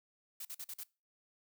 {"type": "noise bursts", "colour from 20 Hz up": "blue", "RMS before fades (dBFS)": -44, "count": 5, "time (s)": [0.4, 0.835], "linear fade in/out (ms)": 5, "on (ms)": 51, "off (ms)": 45, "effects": ["noise-tail reverb RT60 0.3 s tail -23 dB re dry"]}